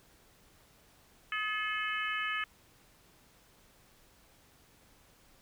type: harmonic tone with a mistuned harmonic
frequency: 430 Hz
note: A4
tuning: 40 cents flat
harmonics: 3 / 4 / 5 / 6 / 7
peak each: -37 / -36 / -39 / -40 / -41 dBFS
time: 1.32-2.44 s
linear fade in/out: 2 ms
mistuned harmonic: 3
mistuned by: -31 cents
effects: pink hiss -63 dBFS RMS until 5.41 s